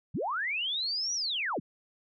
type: linear two-way sweep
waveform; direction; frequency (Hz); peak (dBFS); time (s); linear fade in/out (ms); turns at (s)
sine; up then down; 87.31 to 5910 to 87.31; -29; 0.14-1.6; 10; 1.14
effects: none